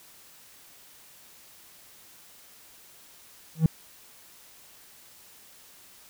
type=tone with exponential growth; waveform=triangle; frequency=160 Hz; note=D#3; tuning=49 cents sharp; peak=-8 dBFS; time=3.55-3.66 s; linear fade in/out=2 ms; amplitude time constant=22 ms; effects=tanh soft clip ceiling -10 dBFS + white hiss -53 dBFS RMS until 6.09 s